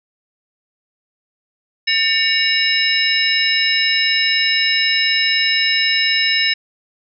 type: tone cluster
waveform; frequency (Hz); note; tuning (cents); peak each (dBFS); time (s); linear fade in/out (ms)
sine; 1803 / 2235 / 2816 / 3896 / 5220; A6 / C#7 / F7 / B7 / E8; +42 / +14 / +14 / -24 / -18; -20; 1.87-6.54; 10
effects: none